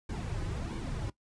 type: noise with flanger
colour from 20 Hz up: brown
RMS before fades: -36 dBFS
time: 0.09-1.1 s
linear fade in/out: 5 ms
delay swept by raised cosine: 1.5 to 4.4 ms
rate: 1.5 Hz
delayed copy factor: -0.7
effects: noise-tail reverb RT60 0.1 s tail -18 dB re dry + resampled to 22050 Hz